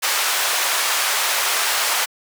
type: band-pass noise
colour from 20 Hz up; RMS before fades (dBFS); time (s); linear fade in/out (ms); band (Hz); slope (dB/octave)
pink; -20; 0.02-2.06; 20; 910 to 16000; 12
effects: high-pass 400 Hz 12 dB/octave